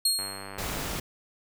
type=tone with exponential decay; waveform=25% pulse; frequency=4266 Hz; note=C8; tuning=33 cents sharp; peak=-15 dBFS; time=0.05-0.65 s; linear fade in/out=5 ms; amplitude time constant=130 ms
type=click train; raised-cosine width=0.5 ms; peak=-24 dBFS; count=68; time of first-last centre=0.19-0.873 s; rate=98.1 Hz
type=noise; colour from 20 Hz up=pink; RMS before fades=-33 dBFS; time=0.58-1 s; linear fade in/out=5 ms
effects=none